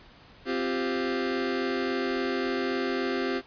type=chord; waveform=sawtooth; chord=C suspended fourth; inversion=none; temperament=just; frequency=261.6 / 348.8 / 392.4 Hz; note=C4 / F4 / G4; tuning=0 / -2 / +2 cents; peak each=-26 / -28 / -26 dBFS; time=0.45-3.42 s; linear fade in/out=50 ms; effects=pink hiss -53 dBFS RMS until 3.46 s + resampled to 11025 Hz